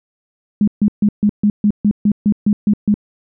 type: tone bursts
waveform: sine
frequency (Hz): 207.5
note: G#3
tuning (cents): -1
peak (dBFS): -9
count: 12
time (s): 0.61-2.942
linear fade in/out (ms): 2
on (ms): 66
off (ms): 140
effects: none